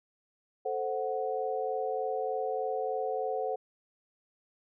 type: chord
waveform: sine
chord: F# diminished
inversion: first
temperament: equal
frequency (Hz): 440 / 523.3 / 740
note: A4 / C5 / F#5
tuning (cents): 0 / 0 / 0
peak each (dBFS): -34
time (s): 0.65-3.56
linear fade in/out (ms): 10
effects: none